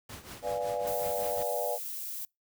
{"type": "noise with tremolo", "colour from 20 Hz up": "pink", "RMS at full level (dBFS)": -42, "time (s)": [0.09, 1.43], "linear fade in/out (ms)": 5, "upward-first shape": "triangle", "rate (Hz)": 5.4, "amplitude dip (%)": 80}
{"type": "chord", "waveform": "sine", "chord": "B diminished seventh", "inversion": "none", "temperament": "equal", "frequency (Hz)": [493.9, 587.3, 698.5, 830.6], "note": ["B4", "D5", "F5", "Ab5"], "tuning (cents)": [0, 0, 0, 0], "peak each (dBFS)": [-34, -33, -36, -38], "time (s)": [0.42, 1.79], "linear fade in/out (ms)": 50}
{"type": "noise", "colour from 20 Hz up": "violet", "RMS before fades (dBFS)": -38, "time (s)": [0.87, 2.25], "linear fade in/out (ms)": 2}
{"effects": ["noise-tail reverb RT60 0.2 s tail -26 dB re dry", "high-pass 60 Hz 12 dB/octave"]}